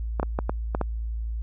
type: clicks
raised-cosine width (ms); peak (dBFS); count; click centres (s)
1; -11; 6; 0.198 / 0.23 / 0.389 / 0.495 / 0.749 / 0.813
effects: added 56 Hz sine -27 dBFS peak until 1.42 s